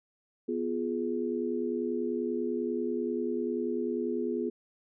sine chord, F diminished, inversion second, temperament equal with one note detuned, 246.9 / 349.2 / 419.4 Hz, Cb4 / F4 / Ab4, 0 / 0 / +17 cents, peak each -33 dBFS, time 0.48-4.5 s, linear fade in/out 10 ms, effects none

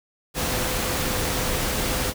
sine tone in noise, 509 Hz, C5, 48 cents flat, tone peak -34 dBFS, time 0.34-2.14 s, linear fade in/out 50 ms, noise pink, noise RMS -25 dBFS, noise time 0.34-2.14 s, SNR -12 dB, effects none

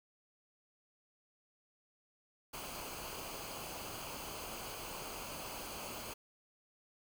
pink noise with comb filter, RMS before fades -45 dBFS, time 2.53-6.14 s, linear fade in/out 10 ms, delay 0.54 ms, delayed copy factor -0.6, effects none

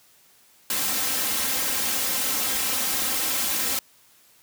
white noise with comb filter, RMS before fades -25 dBFS, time 0.7-3.79 s, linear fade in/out 2 ms, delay 3.8 ms, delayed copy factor +0.7, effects white hiss -57 dBFS RMS until 4.42 s + high-pass 60 Hz 12 dB/octave

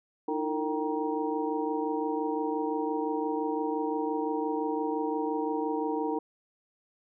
sine tone cluster, 306.2 / 332 / 456.3 / 780 / 943 Hz, D#4 / E4 / A#4 / G5 / A#5, -28 / +12 / -37 / -9 / +20 cents, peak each -32 / -37 / -32 / -37 / -35 dBFS, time 0.28-6.19 s, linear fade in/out 5 ms, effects none

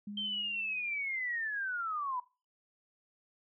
sine tone with exponential decay, 205.8 Hz, G#3, 16 cents flat, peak -38 dBFS, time 0.07-1.04 s, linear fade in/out 5 ms, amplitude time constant 210 ms
sine linear sweep, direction down, 3145 to 969 Hz, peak -33 dBFS, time 0.17-2.2 s, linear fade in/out 5 ms
effects noise-tail reverb RT60 0.3 s tail -19 dB re dry

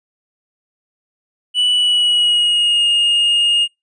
triangle tone with pitch glide, 2960 to 2846 Hz, F#7 to F7, 0 to +32 cents, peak -10 dBFS, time 1.54-3.68 s, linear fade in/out 50 ms, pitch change -68 cents, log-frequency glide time 1.72-2.86 s, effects noise-tail reverb RT60 0.2 s tail -26 dB re dry + resampled to 22050 Hz

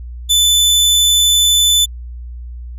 sawtooth tone, 3508 Hz, A7, 6 cents flat, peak -6 dBFS, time 0.29-1.86 s, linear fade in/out 20 ms, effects added 60 Hz sine -26 dBFS peak until 2.78 s + resampled to 32000 Hz

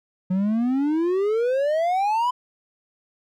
triangle exponential sweep, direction up, 180.6 to 1013 Hz, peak -17 dBFS, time 0.3-2.31 s, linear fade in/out 10 ms, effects none

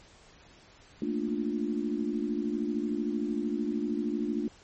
sine chord, Bb major seventh, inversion third, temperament equal, 220 / 233.1 / 293.7 / 349.2 Hz, A3 / Bb3 / D4 / F4, 0 / 0 / 0 / 0 cents, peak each -33 / -35 / -32 / -35 dBFS, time 1.02-4.48 s, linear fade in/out 2 ms, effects pink hiss -56 dBFS RMS until 4.63 s + MP3 32 kbps

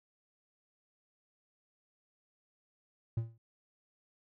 triangle tone with exponential decay, 114.1 Hz, A#2, 37 cents flat, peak -25 dBFS, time 3.17-3.38 s, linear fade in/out 5 ms, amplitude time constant 45 ms, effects none

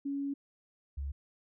sine tone pair in turn, 279.8 / 69.76 Hz, C#4 / C#2, +16 / +12 cents, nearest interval 2 octaves, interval 2404 cents, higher first, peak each -32 / -34 dBFS, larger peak first, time 0.05-0.34 / 0.97-1.12 s, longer first, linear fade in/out 10 ms, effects none

